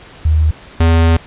sine / square tone pair in turn, 77.9 / 82.53 Hz, D#2 / E2, +3 / +3 cents, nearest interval minor second, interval 100 cents, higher second, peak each -8 dBFS, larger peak neither, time 0.25-0.51 / 0.8-1.17 s, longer second, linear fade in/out 5 ms, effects pink hiss -38 dBFS RMS until 1.26 s + resampled to 8000 Hz

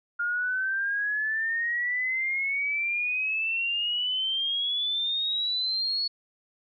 sine exponential sweep, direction up, 1410 to 4407 Hz, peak -25 dBFS, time 0.19-6.08 s, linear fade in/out 10 ms, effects none

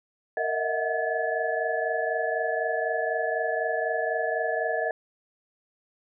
sine tone cluster, 461.8 / 626 / 650 / 730 / 1717 Hz, A#4 / D#5 / E5 / F#5 / A6, -16 / +10 / -24 / -24 / -43 cents, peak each -31 dBFS, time 0.37-4.91 s, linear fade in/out 2 ms, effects none

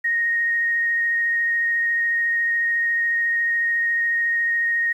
sine tone with vibrato, 1864.7 Hz, A#6, in tune, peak -18 dBFS, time 0.04-4.93 s, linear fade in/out 10 ms, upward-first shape sine, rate 14 Hz, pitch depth 10 cents each way, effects 9-bit

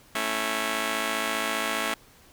5% pulse chord, A major, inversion none, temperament just, 220 / 275 / 330 Hz, A3 / C#4 / E4, 0 / -14 / +2 cents, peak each -20 / -20 / -22 dBFS, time 0.15-1.94 s, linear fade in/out 2 ms, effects pink hiss -55 dBFS RMS until 2.32 s

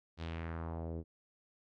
sawtooth tone with low-pass filter sweep, 82.41 Hz, E2, in tune, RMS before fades -41 dBFS, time 0.17-1.04 s, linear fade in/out 50 ms, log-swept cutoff 4400 to 370 Hz, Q 1.9, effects none

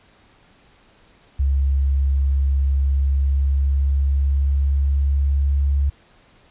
sine tone with pitch glide, 68.5 to 69.98 Hz, C#2 to C#2, -20 to +17 cents, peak -15 dBFS, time 1.39-5.9 s, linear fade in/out 10 ms, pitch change +37 cents, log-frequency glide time 2.78-5.77 s, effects pink hiss -54 dBFS RMS until 6.5 s + resampled to 8000 Hz

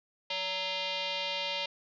sine tone with frequency modulation, 180 Hz, F#3, 47 cents flat, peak -31 dBFS, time 0.3-1.66 s, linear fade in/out 5 ms, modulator 749 Hz, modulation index 5.4, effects none

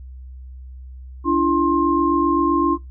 sine tone cluster, 290.4 / 338.1 / 1060 Hz, D4 / E4 / C6, -19 / +44 / +22 cents, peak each -19 dBFS, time 1.24-2.78 s, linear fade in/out 50 ms, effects noise-tail reverb RT60 0.2 s tail -21 dB re dry + added 64 Hz sine -34 dBFS peak until 2.9 s

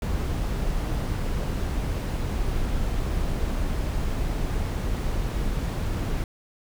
brown noise, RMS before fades -26 dBFS, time 0.02-6.24 s, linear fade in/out 2 ms, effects none

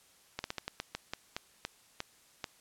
slowing click train, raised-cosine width 0.2 ms, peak -18 dBFS, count 12, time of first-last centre 0.39-2.442 s, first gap 51 ms, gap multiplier 1.24, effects white hiss -63 dBFS RMS until 2.6 s + low-pass 11000 Hz 12 dB/octave

